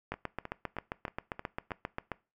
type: two click trains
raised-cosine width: 0.5 ms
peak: -24 / -19 dBFS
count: 6 / 16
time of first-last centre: 0.14-1.707 / 0.12-2.117 s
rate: 3.19 / 7.51 Hz
effects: noise-tail reverb RT60 0.3 s tail -21 dB re dry